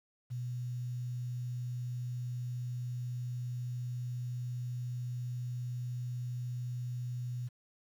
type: tone with quantisation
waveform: sine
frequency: 123.3 Hz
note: B2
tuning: 2 cents flat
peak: -35 dBFS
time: 0.3-7.49 s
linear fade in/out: 20 ms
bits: 10
effects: none